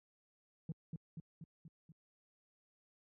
sine tone with echo, 161 Hz, E3, 41 cents flat, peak -35 dBFS, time 0.69-0.72 s, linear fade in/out 2 ms, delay 240 ms, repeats 5, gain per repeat -4 dB, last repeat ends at 1.92 s, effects tanh soft clip ceiling -37 dBFS + high-pass 60 Hz 12 dB/octave

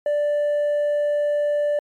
triangle tone with hard clipping, 587.3 Hz, D5, in tune, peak -17 dBFS, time 0.06-1.79 s, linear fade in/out 2 ms, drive 1 dB, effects MP3 96 kbps

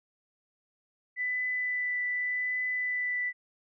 sine tone with vibrato, 1991 Hz, B6, 14 cents sharp, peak -28 dBFS, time 1.16-3.33 s, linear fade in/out 50 ms, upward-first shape triangle, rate 0.85 Hz, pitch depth 11 cents each way, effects none

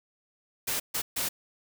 white noise bursts at uneven times, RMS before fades -30 dBFS, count 3, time 0.67-0.8 / 0.94-1.02 / 1.16-1.29 s, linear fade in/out 10 ms, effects none

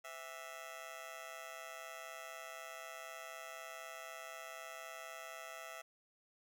15% pulse tone with amplitude modulation, 659.3 Hz, E5, in tune, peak -37 dBFS, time 0.04-5.82 s, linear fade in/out 10 ms, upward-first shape sine, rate 144 Hz, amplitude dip 85%, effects none

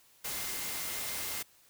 sine tone in noise, 2093 Hz, C7, in tune, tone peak -48 dBFS, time 0.24-1.43 s, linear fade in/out 10 ms, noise white, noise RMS -37 dBFS, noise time 0.24-1.43 s, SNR -14 dB, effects white hiss -63 dBFS RMS until 1.69 s

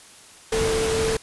sine tone in noise, 444.9 Hz, A4, 19 cents sharp, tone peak -21 dBFS, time 0.52-1.17 s, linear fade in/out 5 ms, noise pink, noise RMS -26 dBFS, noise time 0.52-1.17 s, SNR +2 dB, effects white hiss -47 dBFS RMS until 1.22 s + resampled to 24000 Hz

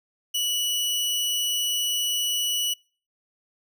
sawtooth tone, 2945 Hz, F#7, 9 cents flat, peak -20 dBFS, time 0.34-2.74 s, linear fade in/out 10 ms, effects noise-tail reverb RT60 0.4 s tail -26 dB re dry

